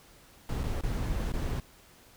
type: noise with dropouts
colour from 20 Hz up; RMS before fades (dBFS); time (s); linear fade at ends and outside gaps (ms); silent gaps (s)
brown; -31; 0.49-1.6; 2; 0.634-0.638 / 0.81-0.835 / 1.321-1.337
effects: pink hiss -57 dBFS RMS until 2.16 s